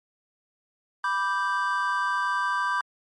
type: chord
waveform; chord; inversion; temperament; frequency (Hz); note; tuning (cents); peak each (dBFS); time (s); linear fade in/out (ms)
triangle; G major; first; equal; 987.8 / 1174.7 / 1568; B5 / D6 / G6; 0 / 0 / 0; -26; 1.04-2.81; 2
effects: MP3 48 kbps